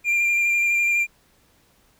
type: tone with vibrato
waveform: triangle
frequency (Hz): 2388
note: D7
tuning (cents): +28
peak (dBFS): -16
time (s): 0.04-1.07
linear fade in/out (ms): 50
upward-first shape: square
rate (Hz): 12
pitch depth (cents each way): 13
effects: pink hiss -60 dBFS RMS until 1.99 s